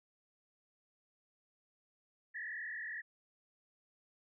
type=tone with frequency modulation; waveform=sine; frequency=1818 Hz; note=A#6; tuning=44 cents flat; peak=-40 dBFS; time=2.34-3.02 s; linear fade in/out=20 ms; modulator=41 Hz; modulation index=2.8; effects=none